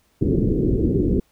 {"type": "low-pass noise", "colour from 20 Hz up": "white", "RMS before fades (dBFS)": -19, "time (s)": [0.21, 1.2], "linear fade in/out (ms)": 5, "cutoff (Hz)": 410, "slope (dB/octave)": 48, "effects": ["pink hiss -63 dBFS RMS until 1.31 s"]}